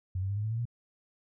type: tone with pitch steps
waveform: sine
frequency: 92.5 / 96.43 / 100.52 / 104.79 / 109.24 / 113.88 / 118.72 Hz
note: F#2 / G2 / G2 / G#2 / A2 / A#2 / A#2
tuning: 0 / -28 / +44 / +16 / -12 / -40 / +32 cents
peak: -29 dBFS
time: 0.15-0.654 s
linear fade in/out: 5 ms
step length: 72 ms
effects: none